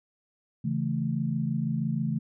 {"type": "chord", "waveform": "sine", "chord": "A major", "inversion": "first", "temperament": "equal", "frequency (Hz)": [138.59, 164.81, 220], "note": ["C#3", "E3", "A3"], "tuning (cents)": [0, 0, 0], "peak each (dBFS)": -30, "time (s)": [0.64, 2.19], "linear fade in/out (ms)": 10, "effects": []}